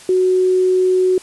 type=tone; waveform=sine; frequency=370 Hz; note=F#4; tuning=in tune; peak=-11 dBFS; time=0.09-1.18 s; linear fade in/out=2 ms; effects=white hiss -40 dBFS RMS until 1.22 s + resampled to 24000 Hz